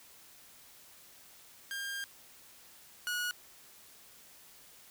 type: tone pair in turn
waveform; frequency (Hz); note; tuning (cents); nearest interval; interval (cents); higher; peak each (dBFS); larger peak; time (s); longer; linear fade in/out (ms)
sawtooth; 1605 / 1455.6; G6 / F#6; +40 / -29; major second; 169; first; -33 / -29; second; 1.71-2.04 / 3.07-3.31; first; 0
effects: white hiss -57 dBFS RMS until 4.9 s